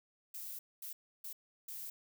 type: noise bursts at uneven times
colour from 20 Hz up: violet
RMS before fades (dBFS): -45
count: 4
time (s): 0.34-0.59 / 0.82-0.93 / 1.24-1.33 / 1.68-1.9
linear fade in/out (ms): 5
effects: none